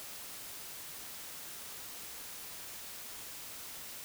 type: silence
effects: white hiss -46 dBFS RMS until 4.04 s